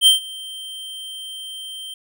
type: tone with ADSR envelope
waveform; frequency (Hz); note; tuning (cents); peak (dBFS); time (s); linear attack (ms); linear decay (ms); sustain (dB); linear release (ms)
square; 3136; G7; 0; -8; 0.01-1.94; 55; 130; -23; 4
effects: none